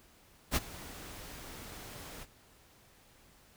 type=noise with ADSR envelope; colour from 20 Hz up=pink; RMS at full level=-28 dBFS; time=0.51-2.26 s; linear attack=50 ms; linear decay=32 ms; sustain=-19 dB; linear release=35 ms; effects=pink hiss -62 dBFS RMS until 3.56 s